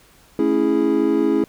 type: chord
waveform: triangle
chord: A major seventh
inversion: none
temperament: equal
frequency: 220 / 277.2 / 329.6 / 415.3 Hz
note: A3 / C#4 / E4 / G#4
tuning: 0 / 0 / 0 / 0 cents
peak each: -23 / -18 / -17 / -19 dBFS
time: 0.39-1.44 s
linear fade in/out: 2 ms
effects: pink hiss -52 dBFS RMS until 1.48 s